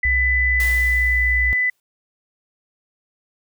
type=tone; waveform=sine; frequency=1998 Hz; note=B6; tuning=20 cents sharp; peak=-16 dBFS; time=0.03-1.7 s; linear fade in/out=5 ms
type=tone with pitch glide; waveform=sine; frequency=65.1 to 61.45 Hz; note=C2 to B1; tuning=-8 to -8 cents; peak=-20 dBFS; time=0.05-1.53 s; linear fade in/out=0 ms; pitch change=-100 cents; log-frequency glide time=0.16-1.21 s
type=noise with exponential decay; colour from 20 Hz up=white; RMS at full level=-30 dBFS; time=0.6-1.8 s; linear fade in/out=1 ms; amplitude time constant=260 ms
effects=none